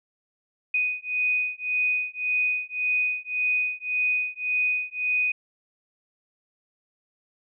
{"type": "beating tone pair", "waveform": "sine", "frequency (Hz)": [2489, 2490.8], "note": ["D#7", "D#7"], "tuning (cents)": [0, 1], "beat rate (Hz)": 1.8, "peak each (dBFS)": -26, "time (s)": [0.74, 5.32], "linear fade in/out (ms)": 5, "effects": []}